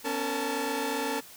sawtooth tone cluster, 251.8 / 280.3 / 455.7 / 869 Hz, B3 / C#4 / A#4 / A5, +34 / +19 / -39 / -22 cents, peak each -34 / -30 / -29 / -30 dBFS, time 0.04-1.21 s, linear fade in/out 20 ms, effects white hiss -49 dBFS RMS until 1.36 s

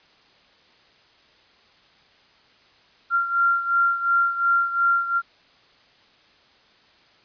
sine beating tone pair, 1381 / 1383.8 Hz, F6 / F6, -20 / -16 cents, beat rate 2.8 Hz, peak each -19 / -24 dBFS, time 3.1-5.22 s, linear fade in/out 50 ms, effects white hiss -56 dBFS RMS until 7.24 s + resampled to 11025 Hz

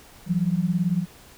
sine beating tone pair, 167.5 / 185.5 Hz, E3 / F#3, +28 / +5 cents, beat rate 18 Hz, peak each -23 dBFS, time 0.26-1.06 s, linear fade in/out 50 ms, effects pink hiss -49 dBFS RMS until 1.37 s

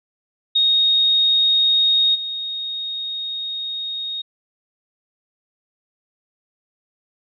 sine tone with level steps, 3729 Hz, A#7, in tune, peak -13 / -24 dBFS, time 0.55-4.22 s, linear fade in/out 10 ms, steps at 2.14 s, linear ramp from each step 20 ms, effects none

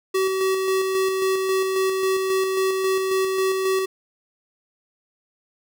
square tone with tremolo, 380.6 Hz, F#4, 49 cents sharp, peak -19 dBFS, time 0.14-3.86 s, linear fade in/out 10 ms, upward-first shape square, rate 3.7 Hz, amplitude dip 30%, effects none

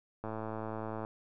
click train, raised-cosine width 1 ms, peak -25 dBFS, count 90, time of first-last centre 0.24-1.049 s, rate 110 Hz, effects none

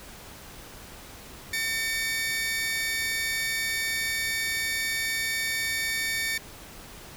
sawtooth tone pair together, 1800 / 2266 Hz, A6 / C#7, +39 / +37 cents, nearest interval major third, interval 398 cents, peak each -26 dBFS, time 1.53-6.38 s, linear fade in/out 5 ms, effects pink hiss -45 dBFS RMS until 7.16 s

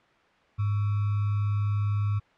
sine tone with sample-and-hold, 102.9 Hz, G#2, 16 cents flat, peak -23 dBFS, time 0.58-2.2 s, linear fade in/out 20 ms, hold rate 1225 Hz, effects white hiss -60 dBFS RMS until 2.37 s + low-pass 2000 Hz 12 dB/octave

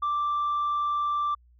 sine tone, 1174.7 Hz, D6, in tune, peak -22 dBFS, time 0.02-1.35 s, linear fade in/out 10 ms, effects tanh soft clip ceiling -22 dBFS + added 60 Hz sine -55 dBFS peak until 1.59 s

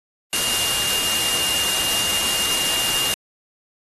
sine tone in noise, 2819 Hz, F7, 16 cents sharp, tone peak -23 dBFS, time 0.33-3.14 s, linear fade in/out 0 ms, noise white, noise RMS -22 dBFS, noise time 0.33-3.14 s, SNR -4 dB, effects AAC 32 kbps

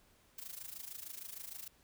blue noise with amplitude modulation, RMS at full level -44 dBFS, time 0.38-1.68 s, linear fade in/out 5 ms, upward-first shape sine, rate 26.5 Hz, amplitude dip 80%, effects pink hiss -68 dBFS RMS until 1.83 s

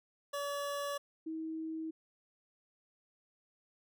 25% pulse / sine tone pair in turn, 570 / 319.9 Hz, C#5 / D#4, +48 / +48 cents, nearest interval minor seventh, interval 1000 cents, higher first, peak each -32 / -37 dBFS, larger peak first, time 0.33-0.98 / 1.26-1.91 s, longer neither, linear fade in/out 10 ms, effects none

